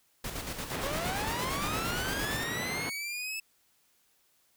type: noise with tremolo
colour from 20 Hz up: pink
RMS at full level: -36 dBFS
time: 0.24-2.44 s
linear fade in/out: 5 ms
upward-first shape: square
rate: 8.7 Hz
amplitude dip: 45%
type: band-pass noise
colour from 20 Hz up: pink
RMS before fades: -37 dBFS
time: 0.71-2.9 s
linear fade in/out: 10 ms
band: 100 to 3000 Hz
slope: 12 dB/octave
type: linear sweep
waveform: sawtooth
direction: up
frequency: 523.3 to 2631 Hz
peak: -31 dBFS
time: 0.83-3.4 s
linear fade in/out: 5 ms
effects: white hiss -69 dBFS RMS until 4.56 s